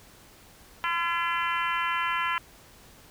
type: harmonic tone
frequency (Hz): 340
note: F4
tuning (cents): -46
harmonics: 3 / 4 / 5 / 6 / 7 / 8 / 9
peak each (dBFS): -29 / -31 / -33 / -35 / -36 / -37 / -38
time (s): 0.84-2.38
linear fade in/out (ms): 0
effects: pink hiss -53 dBFS RMS until 3.1 s